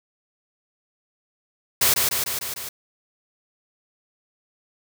white noise with echo, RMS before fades -18 dBFS, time 1.81-1.94 s, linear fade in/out 5 ms, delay 150 ms, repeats 5, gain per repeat -3 dB, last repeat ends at 2.69 s, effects none

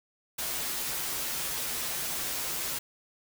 white noise with comb filter, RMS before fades -33 dBFS, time 0.38-2.79 s, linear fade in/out 10 ms, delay 10 ms, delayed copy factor -0.7, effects none

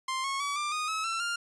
sawtooth tone with pitch steps, 1050 / 1094 / 1139.8 / 1187.5 / 1237.2 / 1289 / 1342.9 / 1399.2 Hz, C6 / C#6 / C#6 / D6 / D#6 / E6 / E6 / F6, +6 / -23 / +48 / +19 / -10 / -39 / +32 / +3 cents, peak -26 dBFS, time 0.08-1.36 s, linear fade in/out 5 ms, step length 160 ms, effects resampled to 22050 Hz

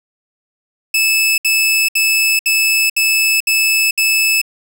sawtooth tone bursts, 2614 Hz, E7, 15 cents flat, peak -8 dBFS, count 7, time 0.94-4.416 s, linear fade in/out 5 ms, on 440 ms, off 66 ms, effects none

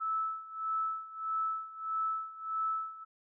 sine tone with tremolo, 1309 Hz, E6, 13 cents flat, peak -29 dBFS, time 0-3.05 s, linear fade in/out 20 ms, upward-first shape sine, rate 1.6 Hz, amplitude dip 85%, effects none

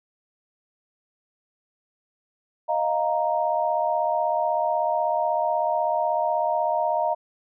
sine chord, Eb suspended second, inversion none, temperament equal, 622.3 / 698.5 / 932.3 Hz, Eb5 / F5 / Bb5, 0 / 0 / 0 cents, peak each -25 dBFS, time 2.68-7.15 s, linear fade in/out 20 ms, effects none

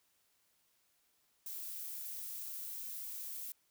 violet noise, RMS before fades -44 dBFS, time 1.46-3.52 s, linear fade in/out 2 ms, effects white hiss -75 dBFS RMS until 3.7 s

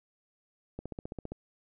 click train, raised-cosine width 2 ms, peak -25 dBFS, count 9, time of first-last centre 0.79-1.32 s, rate 15.1 Hz, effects none

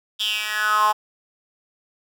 10% pulse tone with high-pass filter sweep, 212.4 Hz, G#3, 39 cents sharp, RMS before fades -21 dBFS, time 0.19-0.93 s, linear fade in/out 20 ms, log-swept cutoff 3500 to 890 Hz, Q 6.7, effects none

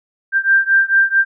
sine beating tone pair, 1578 / 1582.5 Hz, G6 / G6, +11 / +16 cents, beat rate 4.5 Hz, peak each -13 / -14 dBFS, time 0.32-1.25 s, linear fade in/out 50 ms, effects none

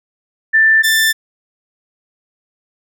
sine / sawtooth tone pair in turn, 1773 / 1773 Hz, A6 / A6, +13 / +13 cents, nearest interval unison, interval 0 cents, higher neither, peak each -7 dBFS, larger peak neither, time 0.53-0.83 / 0.83-1.13 s, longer neither, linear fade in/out 20 ms, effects none

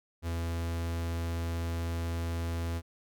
45% pulse tone, 83.9 Hz, E2, 31 cents sharp, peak -31 dBFS, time 0.22-2.82 s, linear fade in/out 50 ms, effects none

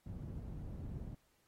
white low-pass noise, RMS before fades -45 dBFS, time 0.06-1.15 s, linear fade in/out 5 ms, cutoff 140 Hz, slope 12 dB/octave, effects pink hiss -75 dBFS RMS until 1.47 s + AAC 48 kbps

